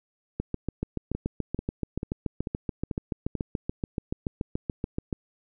two click trains, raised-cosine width 3 ms, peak -15 / -17 dBFS, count 34 / 6, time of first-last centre 0.4-5.128 / 1.15-3.353 s, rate 6.98 / 2.27 Hz, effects none

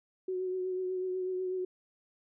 sine tone with vibrato, 370 Hz, F#4, in tune, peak -31 dBFS, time 0.28-1.65 s, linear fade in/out 5 ms, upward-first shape triangle, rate 8.1 Hz, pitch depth 28 cents each way, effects none

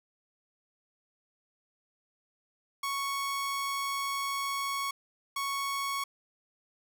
sawtooth tone bursts at uneven times, 1108.7 Hz, C#6, in tune, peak -27 dBFS, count 2, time 2.83-4.91 / 5.36-6.04 s, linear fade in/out 5 ms, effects none

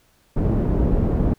pink low-pass noise, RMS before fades -19 dBFS, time 0.36-1.34 s, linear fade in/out 10 ms, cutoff 380 Hz, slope 12 dB/octave, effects pink hiss -60 dBFS RMS until 1.38 s

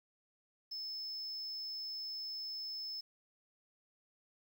triangle tone, 5240 Hz, E8, 11 cents flat, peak -38 dBFS, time 0.71-3.01 s, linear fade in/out 10 ms, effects tanh soft clip ceiling -35 dBFS + 11-bit

